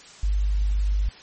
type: tone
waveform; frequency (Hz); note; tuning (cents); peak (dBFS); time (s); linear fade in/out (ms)
sine; 50.1; G1; +38; -19; 0.23-1.09; 5
effects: white hiss -46 dBFS RMS until 1.22 s + MP3 32 kbps